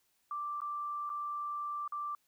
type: tone with dropouts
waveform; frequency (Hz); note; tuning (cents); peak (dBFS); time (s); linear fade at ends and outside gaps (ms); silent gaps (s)
sine; 1175; D6; +1; -35; 0.31-2.15; 2; 0.605-0.617 / 1.094-1.1 / 1.878-1.922
effects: white hiss -75 dBFS RMS until 2.27 s